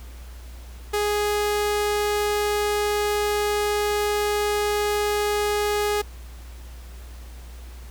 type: tone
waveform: sawtooth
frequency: 415.3 Hz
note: G#4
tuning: in tune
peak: -17 dBFS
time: 0.93-6.02 s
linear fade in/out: 10 ms
effects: added 60 Hz sine -37 dBFS peak until 7.9 s + pink hiss -49 dBFS RMS until 7.9 s